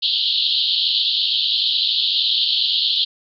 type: band-pass noise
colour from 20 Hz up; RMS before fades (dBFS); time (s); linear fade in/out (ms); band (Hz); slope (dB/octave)
white; -19; 0.02-3.05; 10; 3000 to 4400; 96
effects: none